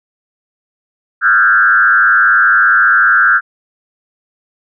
sine tone with frequency modulation, 1489 Hz, F#6, 11 cents sharp, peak -6 dBFS, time 1.21-3.41 s, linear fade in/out 50 ms, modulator 105 Hz, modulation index 1.5, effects none

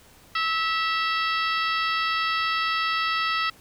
harmonic tone with a mistuned harmonic, 651 Hz, E5, 22 cents flat, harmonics 2 / 3 / 4 / 5 / 6 / 7 / 8, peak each -25 / -29 / -31 / -33 / -35 / -36 / -37 dBFS, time 0.35-3.5 s, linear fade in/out 5 ms, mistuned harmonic 4, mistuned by +40 cents, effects pink hiss -53 dBFS RMS until 3.6 s

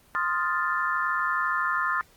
sine chord, F dominant seventh, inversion second, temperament equal, 1046.5 / 1244.5 / 1396.9 / 1760 Hz, C6 / Eb6 / F6 / A6, 0 / 0 / 0 / 0 cents, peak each -29 dBFS, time 0.15-2.01 s, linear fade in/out 0 ms, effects pink hiss -58 dBFS RMS until 2.16 s + Opus 24 kbps

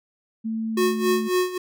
sine tone with pitch glide, 222.8 to 219.2 Hz, A3 to A3, +22 to -6 cents, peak -24 dBFS, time 0.44-1.29 s, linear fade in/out 20 ms, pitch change -28 cents, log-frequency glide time 0.71-0.82 s
square tone with tremolo, 364.3 Hz, F#4, 27 cents flat, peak -18 dBFS, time 0.77-1.58 s, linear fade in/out 5 ms, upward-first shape sine, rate 3.7 Hz, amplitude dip 80%
effects none

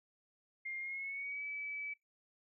sine tone with pitch glide, 2118 to 2296 Hz, C7 to D7, +21 to -40 cents, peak -39 dBFS, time 0.65-1.94 s, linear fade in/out 10 ms, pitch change +139 cents, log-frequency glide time 0.79-1.44 s, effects noise-tail reverb RT60 0.2 s tail -24 dB re dry

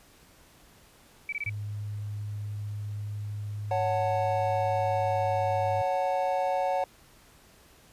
sine tone bursts, 2300 Hz, D7, 37 cents flat, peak -29 dBFS, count 4, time 1.29-1.495 s, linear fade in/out 2 ms, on 34 ms, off 23 ms
sine tone with pitch glide, 103.83 to 102.05 Hz, G#2 to G#2, 0 to -30 cents, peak -32 dBFS, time 1.46-5.82 s, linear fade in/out 5 ms, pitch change -30 cents, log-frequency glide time 4.78-5.51 s
triangle chord, F# minor, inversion second, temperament just, 555 / 740 / 888 Hz, C#5 / F#5 / A5, +2 / 0 / +16 cents, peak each -27 / -26 / -31 dBFS, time 3.71-6.84 s, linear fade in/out 2 ms
effects pink hiss -57 dBFS RMS until 7.92 s + resampled to 32000 Hz

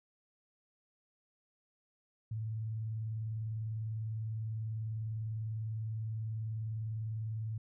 sine tone with vibrato, 110 Hz, A2, in tune, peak -35 dBFS, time 2.31-7.58 s, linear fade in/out 5 ms, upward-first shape triangle, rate 20 Hz, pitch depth 110 cents each way, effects none

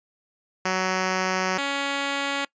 5% pulse tone pair in turn, 186.6 / 279.6 Hz, F#3 / C#4, +15 / +15 cents, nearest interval perfect fifth, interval 700 cents, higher second, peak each -11 / -13 dBFS, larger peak first, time 0.65-1.58 / 1.58-2.45 s, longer first, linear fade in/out 5 ms, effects noise-tail reverb RT60 0.1 s tail -23 dB re dry + resampled to 16000 Hz

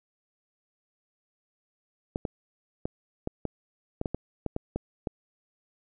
clicks, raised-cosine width 2 ms, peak -16 dBFS, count 12, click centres 2.159 / 2.252 / 2.855 / 3.274 / 3.453 / 4.014 / 4.058 / 4.146 / 4.463 / 4.564 / 4.76 / 5.072 s, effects none

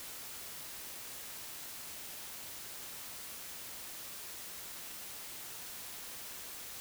silence, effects white hiss -46 dBFS RMS until 6.8 s

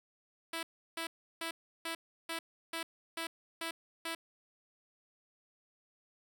5% pulse tone bursts, 329.6 Hz, E4, in tune, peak -25 dBFS, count 9, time 0.53-4.15 s, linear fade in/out 5 ms, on 100 ms, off 340 ms, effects none

